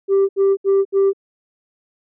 sine tone bursts, 392 Hz, G4, in tune, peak -9 dBFS, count 4, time 0.08-1.133 s, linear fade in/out 50 ms, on 210 ms, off 71 ms, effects tanh soft clip ceiling -10 dBFS

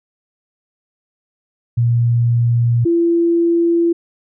sine tone pair in turn, 118.5 / 338.8 Hz, A#2 / E4, +29 / +48 cents, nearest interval octave + tritone, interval 1819 cents, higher second, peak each -11 dBFS, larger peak neither, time 1.77-2.85 / 2.85-3.93 s, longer neither, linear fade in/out 10 ms, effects none

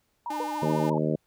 sine tone with vibrato, 896 Hz, A5, 31 cents sharp, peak -30 dBFS, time 0.26-0.98 s, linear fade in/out 2 ms, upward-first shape sine, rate 14 Hz, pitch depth 140 cents each way
sawtooth tone, 302.1 Hz, D4, 49 cents sharp, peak -30 dBFS, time 0.3-0.9 s, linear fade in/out 5 ms
sine tone with exponential decay, 487.4 Hz, B4, 23 cents flat, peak -27 dBFS, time 0.4-0.54 s, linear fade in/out 2 ms, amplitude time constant 29 ms
harmonic tone, 77.3 Hz, D#2, 11 cents flat, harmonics 2 / 3 / 4 / 5 / 6 / 7 / 8, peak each -28 / -30 / -31 / -32 / -33 / -33 / -34 dBFS, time 0.62-1.16 s, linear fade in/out 5 ms
effects pink hiss -72 dBFS RMS until 1.26 s

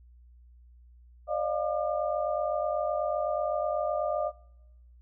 sine tone cluster, 561 / 609 / 700 / 1200 Hz, C#5 / D#5 / F5 / D6, +21 / -37 / +4 / +37 cents, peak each -35 / -29 / -32 / -37 dBFS, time 1.27-4.32 s, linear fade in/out 50 ms, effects noise-tail reverb RT60 0.9 s tail -24 dB re dry + added 60 Hz sine -52 dBFS peak until 5.01 s

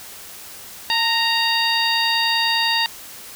harmonic tone with a mistuned harmonic, 930 Hz, A#5, 4 cents flat, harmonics 1 / 2 / 3 / 4 / 5, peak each -23 / -23 / -23 / -23 / -23 dBFS, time 0.9-2.86 s, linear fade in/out 0 ms, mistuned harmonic 1, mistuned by -37 cents, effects white hiss -38 dBFS RMS until 3.35 s

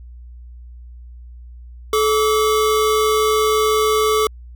square tone pair together, 431.5 / 1152 Hz, A4 / D6, -34 / -34 cents, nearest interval octave + perfect fourth, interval 1700 cents, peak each -16 / -20 dBFS, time 1.93-4.27 s, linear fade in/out 2 ms, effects added 60 Hz sine -35 dBFS peak until 4.55 s

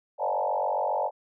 sine tone with frequency modulation, 725 Hz, F#5, 35 cents flat, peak -24 dBFS, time 0.18-1.11 s, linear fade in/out 50 ms, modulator 47.4 Hz, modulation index 4.1, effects none

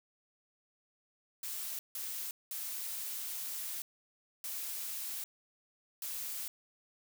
blue noise bursts at uneven times, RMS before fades -40 dBFS, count 5, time 1.43-1.79 / 1.95-2.31 / 2.51-3.82 / 4.44-5.24 / 6.02-6.48 s, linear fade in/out 2 ms, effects none

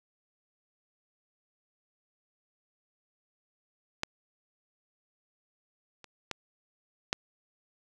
clicks, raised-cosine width 0.2 ms, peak -12 / -30 / -16 / -10 dBFS, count 4, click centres 4.034 / 6.043 / 6.313 / 7.129 s, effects none

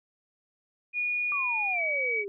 sine tone with pitch glide, 2448 to 2271 Hz, D#7 to C#7, -29 to +41 cents, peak -26 dBFS, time 0.93-2.25 s, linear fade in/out 50 ms, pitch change -130 cents, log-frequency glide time 1.71-1.81 s
sine exponential sweep, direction down, 1183 to 390 Hz, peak -33 dBFS, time 1.32-2.28 s, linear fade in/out 0 ms
effects none

